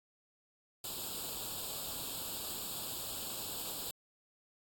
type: noise with comb filter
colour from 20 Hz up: white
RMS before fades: -41 dBFS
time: 0.84-3.91 s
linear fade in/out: 2 ms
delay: 0.25 ms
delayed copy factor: +0.85
effects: AAC 64 kbps